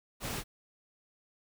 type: noise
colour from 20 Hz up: pink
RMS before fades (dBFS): -37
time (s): 0.2-0.44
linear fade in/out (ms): 50
effects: none